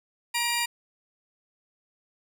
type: tone pair together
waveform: 15% pulse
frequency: 948 / 2382 Hz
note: A#5 / D7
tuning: +29 / +24 cents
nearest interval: octave + major third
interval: 1595 cents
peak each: -21 dBFS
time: 0.34-0.66 s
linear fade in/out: 10 ms
effects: none